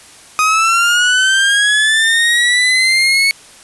30% pulse linear sweep, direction up, 1244.5 to 2217 Hz, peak -7 dBFS, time 0.39-3.31 s, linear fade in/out 0 ms, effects white hiss -40 dBFS RMS until 3.63 s + resampled to 24000 Hz

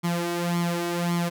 sawtooth tone with flanger, 172.5 Hz, F3, 21 cents flat, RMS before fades -26 dBFS, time 0.03-1.3 s, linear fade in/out 20 ms, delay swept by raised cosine 0.91 to 2.71 ms, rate 1.8 Hz, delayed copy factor +0.7, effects none

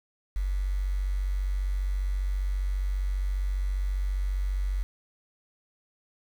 sine tone with quantisation, 47.42 Hz, F#1, 43 cents sharp, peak -25 dBFS, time 0.36-4.83 s, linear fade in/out 0 ms, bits 8, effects none

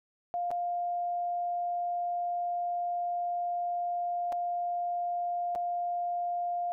sine tone with dropouts, 702 Hz, F5, 9 cents sharp, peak -29 dBFS, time 0.34-6.72 s, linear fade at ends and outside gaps 0 ms, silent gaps 0.506-0.514 / 4.322-4.326 / 5.551-5.558 s, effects none

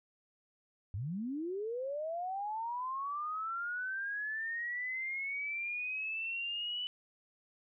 sine linear sweep, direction up, 86.7 to 2986 Hz, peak -35 dBFS, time 0.94-6.87 s, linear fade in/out 0 ms, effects none

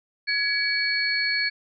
sine tone cluster, 1680 / 2273 / 4393 Hz, G#6 / C#7 / C#8, +19 / +43 / -16 cents, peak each -26 dBFS, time 0.27-1.5 s, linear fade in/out 20 ms, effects none

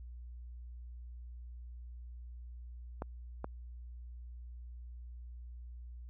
clicks, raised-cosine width 1 ms, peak -24 dBFS, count 2, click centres 3.021 / 3.444 s, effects added 60 Hz sine -45 dBFS peak until 6.09 s

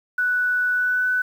sine tone with pitch glide, 1482 to 1499.2 Hz, F#6 to F#6, +2 to +22 cents, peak -18 dBFS, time 0.18-1.22 s, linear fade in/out 5 ms, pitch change +20 cents, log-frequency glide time 0.73-1.1 s, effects 8-bit

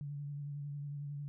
sine tone with vibrato, 144 Hz, D3, 34 cents flat, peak -39 dBFS, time 0.01-1.28 s, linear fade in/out 0 ms, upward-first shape triangle, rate 11 Hz, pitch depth 34 cents each way, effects none

